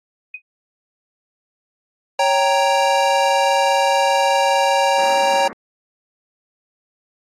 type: tone with exponential decay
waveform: sine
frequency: 2500 Hz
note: D#7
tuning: 8 cents sharp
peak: -24 dBFS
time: 0.34-0.42 s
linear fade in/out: 5 ms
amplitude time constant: 16 ms
type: chord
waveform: square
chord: G diminished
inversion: second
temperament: equal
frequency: 554.4 / 784 / 932.3 Hz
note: Db5 / G5 / Bb5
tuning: 0 / 0 / 0 cents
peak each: -19 dBFS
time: 2.19-5.48 s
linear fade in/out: 5 ms
type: band-pass noise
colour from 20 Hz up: pink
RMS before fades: -34 dBFS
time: 4.98-5.53 s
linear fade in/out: 0 ms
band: 190 to 2100 Hz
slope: 96 dB/octave
effects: low-pass 7000 Hz 12 dB/octave + AAC 64 kbps